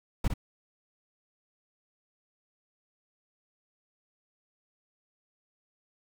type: noise with echo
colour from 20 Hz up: brown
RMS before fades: -25 dBFS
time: 0.24-0.28 s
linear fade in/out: 5 ms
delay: 59 ms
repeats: 1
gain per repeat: -6 dB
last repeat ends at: 0.339 s
effects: none